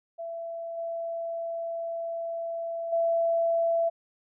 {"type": "tone with level steps", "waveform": "sine", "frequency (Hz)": 669, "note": "E5", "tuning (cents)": 25, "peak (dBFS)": [-33, -30, -22], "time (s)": [0.18, 3.9], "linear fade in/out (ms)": 20, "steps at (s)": [0.77, 2.92], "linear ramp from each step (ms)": 10, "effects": []}